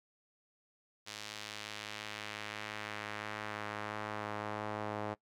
sawtooth tone with band-pass filter sweep, 105.8 Hz, G#2, 33 cents sharp, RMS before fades -42 dBFS, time 1.06-5.15 s, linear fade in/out 20 ms, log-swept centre 4500 to 760 Hz, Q 1, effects noise-tail reverb RT60 0.1 s tail -21 dB re dry

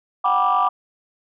sine chord, G major seventh, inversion third, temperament just, 735 / 784 / 980 / 1176 Hz, F#5 / G5 / B5 / D6, -12 / 0 / -14 / +2 cents, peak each -21 / -22 / -21 / -17 dBFS, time 0.24-0.69 s, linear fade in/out 10 ms, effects tanh soft clip ceiling -9 dBFS

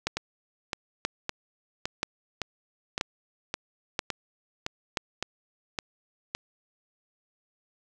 two click trains, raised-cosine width 0.2 ms, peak -12 / -9 dBFS, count 12 / 6, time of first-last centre 0.17-6.35 / 0.07-4.972 s, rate 1.78 / 1.02 Hz, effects none

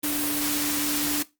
sine tone in noise, 293.7 Hz, D4, in tune, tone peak -27 dBFS, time 0.03-1.23 s, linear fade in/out 10 ms, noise white, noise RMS -27 dBFS, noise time 0.03-1.23 s, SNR -3 dB, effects noise-tail reverb RT60 0.2 s tail -17 dB re dry + Opus 32 kbps

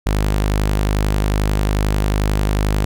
sawtooth tone, 51.2 Hz, G#1, 24 cents flat, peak -11 dBFS, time 0.06-2.85 s, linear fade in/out 5 ms, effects none

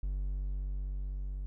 triangle tone with level ramp, 47.94 Hz, G1, 38 cents flat, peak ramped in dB -29 to -33 dBFS, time 0.03-1.46 s, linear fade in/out 0 ms, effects none

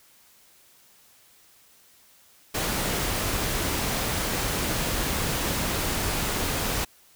pink noise, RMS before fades -27 dBFS, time 2.54-6.85 s, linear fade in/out 10 ms, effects white hiss -57 dBFS RMS until 7.15 s

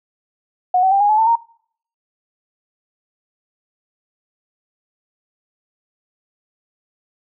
sine tone with pitch steps, 730 / 759.7 / 790.6 / 822.7 / 856.2 / 891 / 927.2 Hz, F#5 / F#5 / G5 / G#5 / A5 / A5 / A#5, -24 / +46 / +15 / -17 / -47 / +22 / -10 cents, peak -11 dBFS, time 0.74-1.356 s, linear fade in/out 5 ms, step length 88 ms, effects noise-tail reverb RT60 0.6 s tail -24 dB re dry

